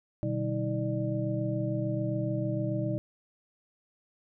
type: tone cluster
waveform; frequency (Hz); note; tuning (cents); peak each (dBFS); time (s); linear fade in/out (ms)
sine; 122.9 / 149.8 / 191.2 / 318.1 / 595; B2 / D3 / G3 / D#4 / D5; -8 / +35 / -43 / +38 / +22; -31 / -38 / -36 / -34 / -35; 0.23-2.98; 0
effects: none